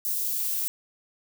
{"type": "noise with high-pass filter sweep", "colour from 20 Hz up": "violet", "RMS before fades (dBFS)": -28, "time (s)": [0.05, 0.68], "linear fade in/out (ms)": 0, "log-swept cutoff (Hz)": [5400, 1200], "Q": 0.83, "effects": []}